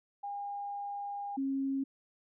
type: tone pair in turn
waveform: sine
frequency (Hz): 809 / 271.2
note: G#5 / C#4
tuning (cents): -46 / -38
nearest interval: octave + perfect fifth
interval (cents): 1892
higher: first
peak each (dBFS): -36 / -30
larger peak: second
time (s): 0.23-1.37 / 1.37-1.84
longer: first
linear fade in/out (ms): 10
effects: none